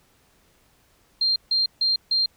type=tone bursts; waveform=sine; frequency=4186 Hz; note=C8; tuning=in tune; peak=-18 dBFS; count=4; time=1.21-2.26 s; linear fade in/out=5 ms; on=150 ms; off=150 ms; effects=pink hiss -61 dBFS RMS until 2.36 s